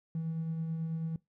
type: tone with tremolo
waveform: triangle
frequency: 162.4 Hz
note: E3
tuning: 26 cents flat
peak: -27 dBFS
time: 0.15-1.16 s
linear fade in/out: 2 ms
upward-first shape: triangle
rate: 9.2 Hz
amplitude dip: 50%
effects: noise-tail reverb RT60 0.2 s tail -25 dB re dry + tanh soft clip ceiling -28 dBFS